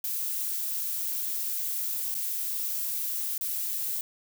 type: noise with dropouts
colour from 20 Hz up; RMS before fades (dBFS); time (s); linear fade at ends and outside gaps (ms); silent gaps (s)
violet; -31; 0.04-4.01; 1; 2.143-2.15 / 3.379-3.41
effects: none